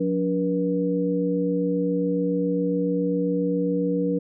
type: tone cluster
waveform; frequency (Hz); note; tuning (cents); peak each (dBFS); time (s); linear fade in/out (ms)
sine; 179.7 / 287 / 480.2; F3 / D4 / B4; +50 / -40 / -49; -25; 0-4.19; 10
effects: none